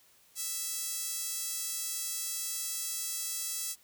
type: tone with high-pass filter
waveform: sawtooth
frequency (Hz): 659.3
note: E5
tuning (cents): 0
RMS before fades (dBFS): -36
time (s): 0.35-3.76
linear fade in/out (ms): 50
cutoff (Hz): 7100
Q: 1.1
effects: white hiss -63 dBFS RMS until 3.83 s